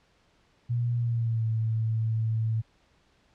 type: tone with pitch glide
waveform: sine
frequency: 119.6 to 111.59 Hz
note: A#2 to A2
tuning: +45 to +25 cents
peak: -24 dBFS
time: 0.69-2.62 s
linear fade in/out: 20 ms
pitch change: -120 cents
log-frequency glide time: 0.96-1.48 s
effects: pink hiss -65 dBFS RMS until 3.34 s + low-pass 5000 Hz 12 dB/octave